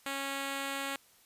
5% pulse tone, 275.2 Hz, C#4, 12 cents flat, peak -23 dBFS, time 0.06-0.96 s, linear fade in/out 2 ms, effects white hiss -63 dBFS RMS until 1.25 s + resampled to 32000 Hz

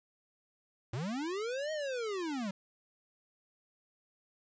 square linear two-way sweep, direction up then down, 104.3 to 633 to 184 Hz, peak -35 dBFS, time 0.93-2.51 s, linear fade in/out 5 ms, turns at 1.72 s, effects resampled to 16000 Hz + 11-bit

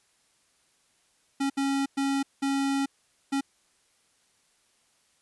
square tone bursts at uneven times, 274.9 Hz, C#4, 14 cents flat, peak -25 dBFS, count 5, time 1.4-1.5 / 1.57-1.86 / 1.97-2.23 / 2.42-2.86 / 3.32-3.41 s, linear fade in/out 10 ms, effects white hiss -67 dBFS RMS until 5.21 s + resampled to 24000 Hz

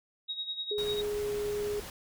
sine tone with tremolo, 3784 Hz, A#7, 25 cents sharp, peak -31 dBFS, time 0.28-1.02 s, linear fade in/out 20 ms, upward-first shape sine, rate 10 Hz, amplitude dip 70%
sine tone with pitch glide, 417.2 to 414.3 Hz, G#4 to G#4, +8 to -4 cents, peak -30 dBFS, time 0.71-1.8 s, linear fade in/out 5 ms, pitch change -12 cents, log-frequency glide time 0.87-1.34 s
pink noise, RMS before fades -43 dBFS, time 0.78-1.9 s, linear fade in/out 2 ms
effects none

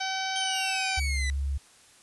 harmonic tone, 764 Hz, G5, 45 cents flat, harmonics 1 / 2 / 3 / 4 / 5 / 6 / 7 / 8, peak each -32 / -35 / -37 / -38 / -39 / -40 / -40 / -41 dBFS, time 0-1 s, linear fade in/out 10 ms
sawtooth exponential sweep, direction down, 3155 to 1966 Hz, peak -27 dBFS, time 0.36-1.3 s, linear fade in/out 0 ms
sine tone, 69.3 Hz, C#2, in tune, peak -26 dBFS, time 0.97-1.58 s, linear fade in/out 10 ms
effects white hiss -56 dBFS RMS until 2.02 s + resampled to 24000 Hz

